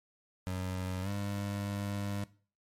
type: tone with pitch glide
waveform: 25% pulse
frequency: 92.5 to 100.87 Hz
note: F#2 to G2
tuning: 0 to +50 cents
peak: -30 dBFS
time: 0.47-2.24 s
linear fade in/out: 0 ms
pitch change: +150 cents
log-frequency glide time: 1.02-1.09 s
effects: noise-tail reverb RT60 0.4 s tail -19 dB re dry + MP3 64 kbps